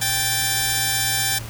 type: tone pair together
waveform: 5% pulse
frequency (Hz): 784 / 1760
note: G5 / A6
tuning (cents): 0 / 0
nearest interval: octave + major second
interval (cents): 1400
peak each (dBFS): -11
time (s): 0.01-1.39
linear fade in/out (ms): 10
effects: added 113 Hz sine -32 dBFS peak until 1.49 s + pink hiss -37 dBFS RMS until 1.49 s

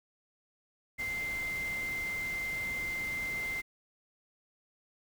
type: tone in noise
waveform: sine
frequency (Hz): 2085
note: C7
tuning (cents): -7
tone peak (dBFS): -33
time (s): 0.98-3.62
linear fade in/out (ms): 20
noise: pink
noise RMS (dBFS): -45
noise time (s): 0.98-3.62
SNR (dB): +9
effects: none

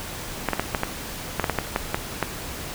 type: clicks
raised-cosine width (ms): 0.5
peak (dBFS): -6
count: 12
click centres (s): 0.487 / 0.533 / 0.596 / 0.748 / 0.834 / 1.397 / 1.442 / 1.497 / 1.587 / 1.761 / 1.945 / 2.227
effects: pink hiss -34 dBFS RMS until 2.74 s

